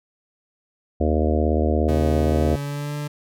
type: harmonic tone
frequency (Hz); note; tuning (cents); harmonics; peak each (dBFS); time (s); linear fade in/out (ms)
77.2; D#2; -13; 1 / 3 / 4 / 5 / 6 / 7 / 8 / 9; -20 / -25 / -26 / -27 / -28 / -28 / -29 / -30; 1-2.56; 10
type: tone with pitch glide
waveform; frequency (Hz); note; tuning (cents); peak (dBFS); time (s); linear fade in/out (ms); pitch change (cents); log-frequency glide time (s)
40% pulse; 137.3 to 147.15; C#3 to D3; -16 to +4; -25; 1.88-3.08; 10; +120; 2.25-2.95
effects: none